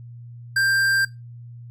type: tone with tanh clipping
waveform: sine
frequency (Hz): 1583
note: G6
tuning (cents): +17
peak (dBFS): -19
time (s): 0.56-1.05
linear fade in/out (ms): 5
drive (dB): 16
effects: noise-tail reverb RT60 0.2 s tail -19 dB re dry + added 119 Hz sine -37 dBFS peak until 1.7 s